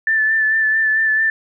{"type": "tone with vibrato", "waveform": "sine", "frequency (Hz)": 1760, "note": "A6", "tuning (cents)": 0, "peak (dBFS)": -13, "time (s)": [0.07, 1.3], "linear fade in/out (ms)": 2, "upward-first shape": "sine", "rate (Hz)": 4.5, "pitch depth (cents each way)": 24, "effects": []}